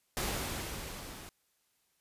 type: noise with level ramp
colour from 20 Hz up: pink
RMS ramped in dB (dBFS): -33 to -48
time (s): 0.17-1.29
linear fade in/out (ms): 0
effects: white hiss -75 dBFS RMS until 2 s + resampled to 32000 Hz